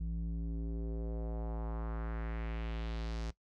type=tone with low-pass filter sweep; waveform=square; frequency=56 Hz; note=A1; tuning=31 cents sharp; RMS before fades=-38 dBFS; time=0-3.31 s; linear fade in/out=10 ms; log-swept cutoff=150 to 5900 Hz; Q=1.8; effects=noise-tail reverb RT60 0.1 s tail -18 dB re dry